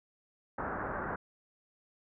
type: low-pass noise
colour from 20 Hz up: white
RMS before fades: -37 dBFS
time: 0.58-1.16 s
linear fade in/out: 5 ms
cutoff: 1600 Hz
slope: 48 dB/octave
effects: none